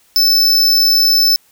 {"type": "tone", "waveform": "square", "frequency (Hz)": 5274, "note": "E8", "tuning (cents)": 0, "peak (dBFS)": -9, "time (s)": [0.16, 1.36], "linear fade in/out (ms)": 0, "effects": ["white hiss -53 dBFS RMS until 1.51 s"]}